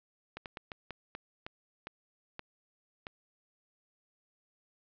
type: slowing click train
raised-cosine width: 0.3 ms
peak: -24 dBFS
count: 10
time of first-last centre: 0.37-3.068 s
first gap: 88 ms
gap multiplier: 1.29
effects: low-pass 4000 Hz 12 dB/octave